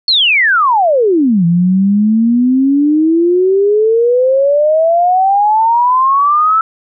sine exponential two-way sweep, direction down then up, 4435 to 167.1 to 1328 Hz, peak -7 dBFS, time 0.08-6.61 s, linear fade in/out 2 ms, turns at 1.45 s, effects none

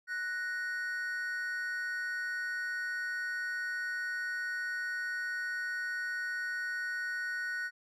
triangle tone pair together, 1480 / 1864.7 Hz, F#6 / A#6, 0 / 0 cents, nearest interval major third, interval 400 cents, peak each -33 / -37 dBFS, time 0.07-7.71 s, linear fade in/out 50 ms, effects none

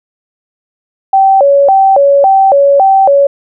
sine tone with vibrato, 659.3 Hz, E5, in tune, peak -3 dBFS, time 1.13-3.27 s, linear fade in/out 5 ms, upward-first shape square, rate 1.8 Hz, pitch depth 280 cents each way, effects none

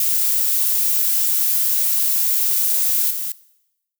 violet noise with level steps, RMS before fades -18 / -25 dBFS, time 0-3.32 s, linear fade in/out 2 ms, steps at 3.1 s, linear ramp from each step 10 ms, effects noise-tail reverb RT60 0.9 s tail -20 dB re dry

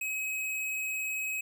square tone, 2547 Hz, D#7, 40 cents sharp, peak -32 dBFS, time 0.01-1.41 s, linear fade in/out 5 ms, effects none

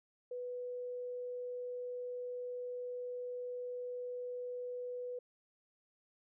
sine tone, 493.9 Hz, B4, in tune, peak -39 dBFS, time 0.31-5.19 s, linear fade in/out 5 ms, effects none

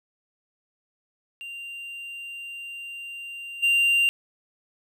triangle tone with level steps, 2780 Hz, F7, 9 cents flat, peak -33 / -16 dBFS, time 1.41-4.09 s, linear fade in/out 0 ms, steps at 3.62 s, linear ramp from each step 20 ms, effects none

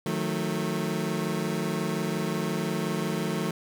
25% pulse chord, D# diminished, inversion none, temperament equal with one note detuned, 155.56 / 181.19 / 220 Hz, D#3 / F#3 / A3, 0 / -36 / 0 cents, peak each -28 / -27 / -28 dBFS, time 0.06-3.51 s, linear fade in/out 2 ms, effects none

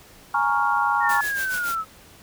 sine chord, Bb minor seventh, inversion third, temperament equal, 830.6 / 932.3 / 1108.7 / 1396.9 Hz, Ab5 / Bb5 / Db6 / F6, 0 / 0 / 0 / 0 cents, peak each -24 dBFS, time 0.34-1.21 s, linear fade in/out 5 ms
sine linear sweep, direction down, 1864.7 to 1276 Hz, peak -23 dBFS, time 1-1.85 s, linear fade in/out 50 ms
white noise with tremolo, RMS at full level -32 dBFS, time 1.09-1.75 s, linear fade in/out 2 ms, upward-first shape sine, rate 7.1 Hz, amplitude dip 70%
effects pink hiss -49 dBFS RMS until 2.22 s

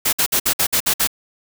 white noise bursts, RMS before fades -17 dBFS, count 8, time 0.05-1.074 s, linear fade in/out 10 ms, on 79 ms, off 56 ms, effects none

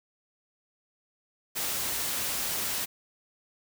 white noise, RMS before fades -31 dBFS, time 1.55-2.86 s, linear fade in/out 20 ms, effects none

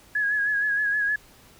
sine tone with vibrato, 1673 Hz, G#6, 12 cents sharp, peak -21 dBFS, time 0.15-1.16 s, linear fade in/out 5 ms, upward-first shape sine, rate 6.4 Hz, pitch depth 43 cents each way, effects pink hiss -53 dBFS RMS until 1.59 s

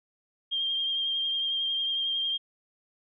sine tone with vibrato, 3200 Hz, G7, 35 cents sharp, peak -26 dBFS, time 0.51-2.38 s, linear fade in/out 20 ms, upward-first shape sine, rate 11 Hz, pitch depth 21 cents each way, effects none

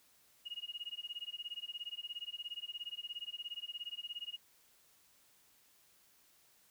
sine tone with tremolo, 2870 Hz, F7, 47 cents sharp, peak -38 dBFS, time 0.45-4.37 s, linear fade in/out 20 ms, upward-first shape sine, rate 17 Hz, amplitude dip 100%, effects white hiss -68 dBFS RMS until 6.7 s

